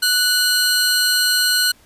sawtooth tone pair together, 1480 / 4172 Hz, F#6 / C8, 0 / -6 cents, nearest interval octave + tritone, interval 1794 cents, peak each -14 dBFS, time 0.02-1.72 s, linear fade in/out 10 ms, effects pink hiss -52 dBFS RMS until 1.85 s + resampled to 32000 Hz

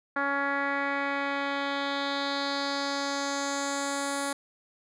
10% pulse tone with low-pass filter sweep, 280 Hz, C#4, 18 cents sharp, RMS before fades -30 dBFS, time 0.16-4.33 s, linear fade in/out 5 ms, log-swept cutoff 1600 to 9700 Hz, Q 2.8, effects none

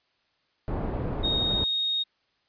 pink low-pass noise, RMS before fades -30 dBFS, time 0.68-1.64 s, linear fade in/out 0 ms, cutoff 750 Hz, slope 12 dB/octave
sine tone, 3729 Hz, A#7, in tune, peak -24 dBFS, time 1.23-2.04 s, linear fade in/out 20 ms
effects white hiss -70 dBFS RMS until 2.48 s + resampled to 11025 Hz

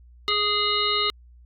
harmonic tone, 415.3 Hz, G#4, in tune, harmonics 1 / 3 / 5 / 7 / 9 / 10, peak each -30 / -26 / -30 / -28 / -26 / -28 dBFS, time 0.28-1.1 s, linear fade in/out 0 ms, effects added 60 Hz sine -47 dBFS peak until 1.45 s + AAC 48 kbps

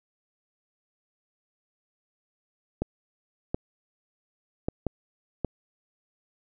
clicks, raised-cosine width 2 ms, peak -13 dBFS, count 5, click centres 2.82 / 3.545 / 4.685 / 4.867 / 5.447 s, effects none

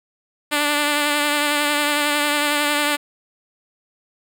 5% pulse tone with vibrato, 293.7 Hz, D4, in tune, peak -6 dBFS, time 0.51-2.97 s, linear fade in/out 20 ms, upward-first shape triangle, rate 11 Hz, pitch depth 29 cents each way, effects none

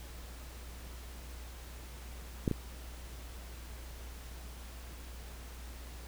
clicks, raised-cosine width 3 ms, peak -15 / -18 dBFS, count 2, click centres 2.478 / 2.513 s, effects added 60 Hz sine -45 dBFS peak until 6.07 s + pink hiss -52 dBFS RMS until 6.07 s

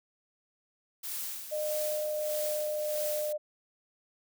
blue noise with tremolo, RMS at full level -36 dBFS, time 1.03-3.33 s, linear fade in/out 10 ms, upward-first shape sine, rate 1.6 Hz, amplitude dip 60%
sine tone with pitch glide, 608 to 602.8 Hz, D#5 to D5, -40 to +45 cents, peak -30 dBFS, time 1.51-3.38 s, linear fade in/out 20 ms, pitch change -15 cents, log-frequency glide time 1.9-3.06 s
effects none

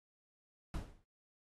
brown noise with exponential decay, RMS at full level -35 dBFS, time 0.74-1.04 s, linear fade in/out 1 ms, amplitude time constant 65 ms, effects AAC 32 kbps

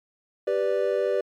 triangle chord, G major, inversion none, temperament equal, 392 / 493.9 / 587.3 Hz, G4 / B4 / D5, 0 / 0 / 0 cents, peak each -24 dBFS, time 0.47-1.21 s, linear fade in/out 5 ms, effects MP3 96 kbps

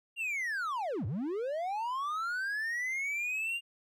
triangle linear two-way sweep, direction down then up, 2825 to 87.31 to 2825 Hz, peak -30 dBFS, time 0.16-3.61 s, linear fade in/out 50 ms, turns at 1.06 s, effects none

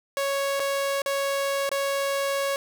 sawtooth tone with dropouts, 554.4 Hz, C#5, in tune, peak -20 dBFS, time 0.17-2.56 s, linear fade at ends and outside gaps 1 ms, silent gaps 0.596-0.601 / 1.019-1.06 / 1.692-1.715 s, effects none

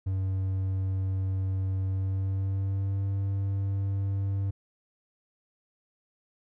triangle tone with pitch glide, 95.2 to 98.16 Hz, F#2 to G2, +50 to +3 cents, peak -24 dBFS, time 0.06-4.51 s, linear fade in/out 10 ms, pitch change +53 cents, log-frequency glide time 1.87-3.06 s, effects none

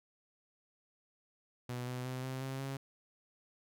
sawtooth tone with pitch steps, 123.47 / 125.85 / 128.27 / 130.74 / 133.25 / 135.82 Hz, B2 / B2 / C3 / C3 / C3 / C#3, 0 / +33 / -34 / -1 / +32 / -35 cents, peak -34 dBFS, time 1.69-2.77 s, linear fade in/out 5 ms, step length 180 ms, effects none

